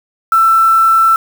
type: tone with quantisation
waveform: sine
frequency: 1335 Hz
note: E6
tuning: 22 cents sharp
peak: -6 dBFS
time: 0.32-1.16 s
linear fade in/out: 2 ms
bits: 4
effects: none